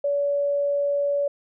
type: tone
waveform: sine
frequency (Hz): 570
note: C#5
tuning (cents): +48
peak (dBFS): -20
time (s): 0.04-1.28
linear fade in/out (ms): 5
effects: none